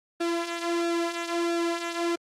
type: tone with flanger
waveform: sawtooth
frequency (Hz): 340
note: F4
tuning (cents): -46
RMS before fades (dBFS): -28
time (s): 0.2-2.16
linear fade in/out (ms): 10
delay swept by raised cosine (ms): 0.97 to 3.17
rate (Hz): 1.5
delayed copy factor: -0.6
effects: low-pass 8000 Hz 12 dB/octave + Opus 32 kbps